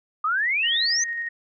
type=exponential sweep; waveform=sine; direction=up; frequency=1200 to 6350 Hz; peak=-20 dBFS; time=0.24-1.04 s; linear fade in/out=5 ms
type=tone with tremolo; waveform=sine; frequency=1864.7 Hz; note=A#6; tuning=in tune; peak=-25 dBFS; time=0.63-1.29 s; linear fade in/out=10 ms; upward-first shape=square; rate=11 Hz; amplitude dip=25%
effects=none